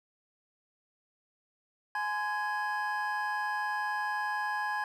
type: tone cluster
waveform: triangle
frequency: 840 / 1029 / 1664 Hz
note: G#5 / C6 / G#6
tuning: +19 / -29 / +3 cents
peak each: -32 / -35 / -32 dBFS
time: 1.95-4.84 s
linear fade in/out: 2 ms
effects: none